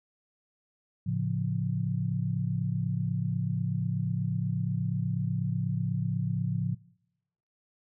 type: chord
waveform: sine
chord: A augmented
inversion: none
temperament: equal with one note detuned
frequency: 110.38 / 138.59 / 174.61 Hz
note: A2 / C#3 / E#3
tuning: +6 / 0 / 0 cents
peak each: -31 dBFS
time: 1.06-6.75 s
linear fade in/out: 10 ms
effects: noise-tail reverb RT60 0.9 s tail -24 dB re dry